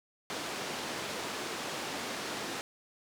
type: band-pass noise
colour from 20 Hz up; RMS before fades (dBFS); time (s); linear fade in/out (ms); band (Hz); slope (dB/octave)
pink; -38; 0.3-2.61; 0; 260 to 6800; 12
effects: none